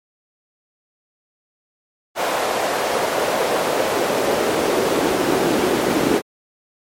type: noise with high-pass filter sweep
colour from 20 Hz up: brown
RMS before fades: -19 dBFS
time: 2.15-6.22 s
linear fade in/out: 50 ms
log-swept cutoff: 660 to 310 Hz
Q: 1.7
effects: MP3 64 kbps